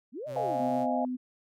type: linear two-way sweep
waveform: sine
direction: up then down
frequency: 196 to 630 to 196 Hz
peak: -35 dBFS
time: 0.12-0.61 s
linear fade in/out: 50 ms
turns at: 0.27 s
type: tone with vibrato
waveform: sawtooth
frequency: 130.81 Hz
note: C3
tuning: in tune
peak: -37 dBFS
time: 0.26-0.87 s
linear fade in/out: 50 ms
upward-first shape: sine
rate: 12 Hz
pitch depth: 44 cents each way
type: chord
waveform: sine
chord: F minor seventh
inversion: second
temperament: equal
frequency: 523.3 / 622.3 / 698.5 / 830.6 Hz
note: C5 / Eb5 / F5 / Ab5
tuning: 0 / 0 / 0 / 0 cents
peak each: -37 / -32 / -32 / -33 dBFS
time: 0.36-1.05 s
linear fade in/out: 2 ms
type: tone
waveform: sine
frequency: 252 Hz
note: B3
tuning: 35 cents sharp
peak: -30 dBFS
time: 0.58-1.17 s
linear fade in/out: 20 ms
effects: none

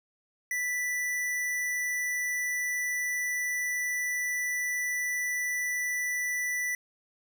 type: tone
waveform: square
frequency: 1975.5 Hz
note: B6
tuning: in tune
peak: -29 dBFS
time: 0.51-6.75 s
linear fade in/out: 2 ms
effects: none

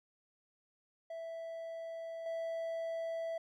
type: tone with level steps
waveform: triangle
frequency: 659.3 Hz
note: E5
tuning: in tune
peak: -39 / -34 dBFS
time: 1.1-3.38 s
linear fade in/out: 5 ms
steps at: 2.26 s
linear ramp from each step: 2 ms
effects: none

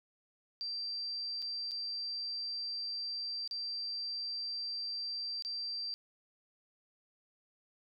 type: tone with dropouts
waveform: sine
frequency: 4699 Hz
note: D8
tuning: in tune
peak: -36 dBFS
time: 0.61-5.94 s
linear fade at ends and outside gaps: 0 ms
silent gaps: 1.42-1.424 / 1.711-1.717 / 3.476-3.511 / 5.423-5.449 s
effects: none

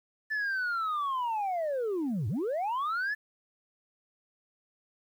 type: linear two-way sweep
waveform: sine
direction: down then up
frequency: 1760 to 92.5 to 1760 Hz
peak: -26 dBFS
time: 0.3-3.15 s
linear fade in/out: 20 ms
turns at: 2.28 s
effects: tanh soft clip ceiling -27 dBFS + 10-bit

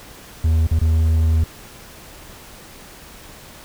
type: tone with dropouts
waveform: triangle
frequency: 80.2 Hz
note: E2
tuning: 47 cents flat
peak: -11 dBFS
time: 0.44-1.44 s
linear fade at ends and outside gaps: 5 ms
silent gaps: 0.67-0.711 / 0.791-0.813 s
effects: pink hiss -41 dBFS RMS until 3.64 s

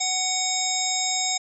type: harmonic tone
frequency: 746 Hz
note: F#5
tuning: 14 cents sharp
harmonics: 1 / 3 / 5 / 7 / 9 / 10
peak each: -30 / -32 / -29 / -31 / -30 / -27 dBFS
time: 0-1.38 s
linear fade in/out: 10 ms
effects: none

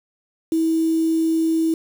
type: tone with quantisation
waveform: sine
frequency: 323.9 Hz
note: E4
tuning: 30 cents flat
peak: -16 dBFS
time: 0.52-1.74 s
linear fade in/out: 2 ms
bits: 6
effects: none

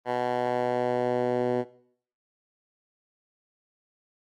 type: tone with band-pass filter sweep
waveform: 10% pulse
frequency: 123.47 Hz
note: B2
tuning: in tune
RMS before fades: -26 dBFS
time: 0.05-1.65 s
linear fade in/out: 50 ms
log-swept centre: 850 to 410 Hz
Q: 1.3
effects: noise-tail reverb RT60 0.6 s tail -19 dB re dry + Opus 24 kbps

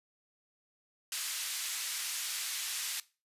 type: band-pass noise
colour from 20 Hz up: white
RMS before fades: -37 dBFS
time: 1.12-3 s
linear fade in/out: 2 ms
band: 1800 to 10000 Hz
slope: 12 dB/octave
effects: noise-tail reverb RT60 0.3 s tail -19 dB re dry + resampled to 32000 Hz

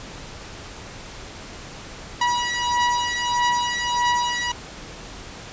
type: beating tone pair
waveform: sawtooth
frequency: 968 / 969.6 Hz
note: B5 / B5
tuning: -35 / -32 cents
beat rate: 1.6 Hz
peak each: -19 dBFS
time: 2.21-4.52 s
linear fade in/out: 5 ms
effects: pink hiss -38 dBFS RMS until 5.52 s + resampled to 16000 Hz

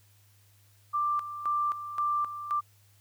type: tone with tremolo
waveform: sine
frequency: 1181 Hz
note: D6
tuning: 9 cents sharp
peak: -25 dBFS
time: 0.93-2.61 s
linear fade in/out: 20 ms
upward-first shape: square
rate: 1.9 Hz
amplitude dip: 70%
effects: added 101 Hz sine -60 dBFS peak until 3 s + white hiss -65 dBFS RMS until 3 s

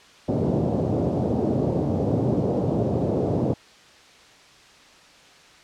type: band-pass noise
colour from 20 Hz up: pink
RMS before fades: -23 dBFS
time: 0.28-3.54 s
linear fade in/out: 10 ms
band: 100 to 610 Hz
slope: 24 dB/octave
effects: white hiss -50 dBFS RMS until 5.63 s + low-pass 5000 Hz 12 dB/octave

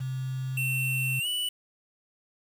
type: tone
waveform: sine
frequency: 130.81 Hz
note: C3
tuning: in tune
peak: -29 dBFS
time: 0-1.2 s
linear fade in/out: 10 ms
type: tone with pitch glide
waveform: square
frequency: 2700 to 2961 Hz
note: E7 to F#7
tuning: +41 to +1 cents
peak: -28 dBFS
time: 0.57-1.49 s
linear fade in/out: 5 ms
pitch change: +160 cents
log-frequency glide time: 1.2-1.27 s
effects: 8-bit

